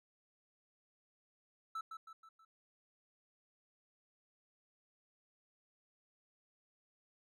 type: tone with echo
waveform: triangle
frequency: 1318 Hz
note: E6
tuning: 1 cent flat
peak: -37 dBFS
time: 1.75-1.81 s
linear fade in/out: 5 ms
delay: 160 ms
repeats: 4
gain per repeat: -6 dB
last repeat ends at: 2.45 s
effects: none